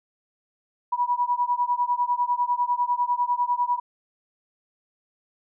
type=beating tone pair; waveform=sine; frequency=970 / 980 Hz; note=B5 / B5; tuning=-31 / -14 cents; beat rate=10 Hz; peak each=-24 dBFS; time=0.92-3.8 s; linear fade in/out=10 ms; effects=none